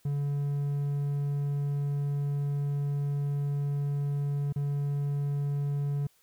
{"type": "tone with dropouts", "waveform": "triangle", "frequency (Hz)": 142.8, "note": "D3", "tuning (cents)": -48, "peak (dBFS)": -25, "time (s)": [0.05, 6.07], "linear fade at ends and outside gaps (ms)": 5, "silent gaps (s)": [4.526, 4.559], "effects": ["white hiss -66 dBFS RMS until 6.22 s"]}